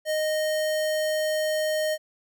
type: tone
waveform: square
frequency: 619 Hz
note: D#5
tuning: 9 cents flat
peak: -24 dBFS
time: 0.05-1.98 s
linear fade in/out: 50 ms
effects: none